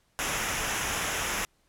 pink noise with comb filter, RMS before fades -30 dBFS, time 0.19-1.45 s, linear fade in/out 0 ms, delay 0.23 ms, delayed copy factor -0.65, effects pink hiss -69 dBFS RMS until 1.68 s + low-pass 12000 Hz 12 dB/octave

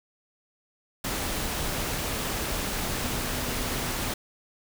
sine tone in noise, 250 Hz, B3, 21 cents sharp, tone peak -38 dBFS, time 3.03-3.94 s, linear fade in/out 5 ms, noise pink, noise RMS -30 dBFS, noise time 1.04-4.14 s, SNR -11 dB, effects none

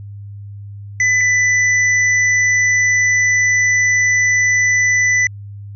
square tone pair in turn, 2000 / 1990.5 Hz, B6 / B6, +21 / +13 cents, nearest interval unison, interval 8 cents, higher first, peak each -12 dBFS, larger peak neither, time 1-1.21 / 1.21-5.27 s, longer second, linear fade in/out 2 ms, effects added 101 Hz sine -29 dBFS peak until 5.75 s + resampled to 16000 Hz

